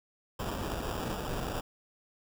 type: noise with sample-and-hold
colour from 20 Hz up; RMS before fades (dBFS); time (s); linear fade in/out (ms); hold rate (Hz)
pink; -35; 0.39-1.61; 10; 2100
effects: none